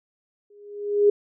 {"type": "tone with exponential growth", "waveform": "sine", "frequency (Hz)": 410.8, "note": "G#4", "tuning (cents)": -19, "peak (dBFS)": -11, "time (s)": [0.5, 1.1], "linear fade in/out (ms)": 5, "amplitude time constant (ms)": 130, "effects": []}